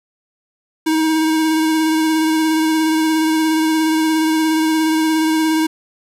square tone with vibrato, 316.7 Hz, D#4, 31 cents sharp, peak -14 dBFS, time 0.86-5.67 s, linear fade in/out 10 ms, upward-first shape sine, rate 17 Hz, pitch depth 19 cents each way, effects resampled to 32000 Hz + 7-bit

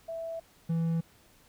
sine / triangle tone pair in turn, 659.3 / 165.25 Hz, E5 / E3, 0 / +5 cents, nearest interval 2 octaves, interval 2395 cents, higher first, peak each -34 / -24 dBFS, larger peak second, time 0.08-0.4 / 0.69-1.01 s, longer neither, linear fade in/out 10 ms, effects pink hiss -61 dBFS RMS until 1.48 s

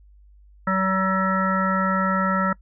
harmonic tone, 190 Hz, F#3, 46 cents sharp, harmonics 1 / 3 / 5 / 7 / 9 / 10, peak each -23 / -28 / -29 / -22 / -33 / -32 dBFS, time 0.67-2.53 s, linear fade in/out 5 ms, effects noise-tail reverb RT60 0.1 s tail -23 dB re dry + added 50 Hz sine -48 dBFS peak until 2.61 s

